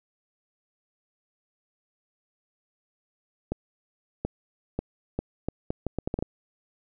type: accelerating click train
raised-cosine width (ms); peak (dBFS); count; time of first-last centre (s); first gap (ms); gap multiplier
2; -14; 12; 3.52-6.225; 730; 0.74
effects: none